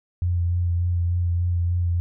sine tone with vibrato, 87.31 Hz, F2, in tune, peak -19 dBFS, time 0.22-2 s, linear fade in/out 0 ms, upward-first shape sine, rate 3.4 Hz, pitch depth 22 cents each way, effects none

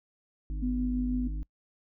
harmonic tone, 51.1 Hz, G#1, 27 cents flat, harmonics 1 / 3 / 5 / 6, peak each -31 / -45 / -48 / -48 dBFS, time 0.5-1.43 s, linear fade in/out 0 ms
sine tone, 249.2 Hz, B3, 16 cents sharp, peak -28 dBFS, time 0.62-1.28 s, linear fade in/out 10 ms
effects noise-tail reverb RT60 0.1 s tail -25 dB re dry

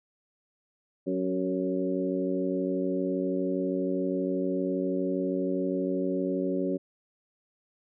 harmonic tone with a mistuned harmonic, 92.5 Hz, F#2, in tune, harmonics 2 / 3 / 4 / 5 / 6, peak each -33 / -30 / -31 / -38 / -34 dBFS, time 1.06-6.78 s, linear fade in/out 20 ms, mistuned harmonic 4, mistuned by +26 cents, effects none

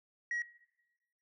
sine tone, 1906 Hz, A#6, 38 cents sharp, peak -31 dBFS, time 0.31-0.42 s, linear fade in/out 2 ms, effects noise-tail reverb RT60 1.0 s tail -19 dB re dry + tanh soft clip ceiling -31 dBFS

